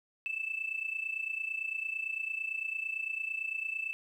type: tone with amplitude modulation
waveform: sine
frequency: 2635 Hz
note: E7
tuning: 1 cent flat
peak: -29 dBFS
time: 0.26-3.93 s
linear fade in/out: 0 ms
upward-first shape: sine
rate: 28.9 Hz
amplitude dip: 80%
effects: tanh soft clip ceiling -25 dBFS + 11-bit